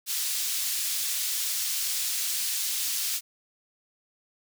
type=high-pass noise; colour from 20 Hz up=pink; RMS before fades=-29 dBFS; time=0.06-3.21 s; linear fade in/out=50 ms; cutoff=4300 Hz; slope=12 dB/octave; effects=none